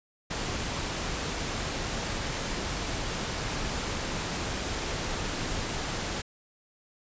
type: noise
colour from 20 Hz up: pink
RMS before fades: -32 dBFS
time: 0.3-6.22 s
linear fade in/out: 10 ms
effects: resampled to 16000 Hz

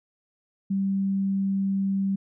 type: tone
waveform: sine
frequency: 195 Hz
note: G3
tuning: 9 cents flat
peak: -22 dBFS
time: 0.7-2.16 s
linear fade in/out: 10 ms
effects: none

